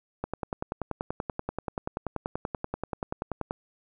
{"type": "click train", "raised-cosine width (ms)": 1, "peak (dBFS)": -16, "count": 35, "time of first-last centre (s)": [0.24, 3.509], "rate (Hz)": 10.4, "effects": []}